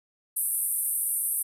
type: band-pass noise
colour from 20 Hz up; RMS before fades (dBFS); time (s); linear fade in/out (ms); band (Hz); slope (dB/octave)
white; -28; 0.36-1.43; 10; 8700 to 13000; 96
effects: none